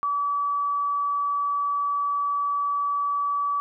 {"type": "tone", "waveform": "sine", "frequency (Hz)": 1147, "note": "D6", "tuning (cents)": -41, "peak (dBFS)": -22, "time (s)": [0.03, 3.6], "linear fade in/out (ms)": 0, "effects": []}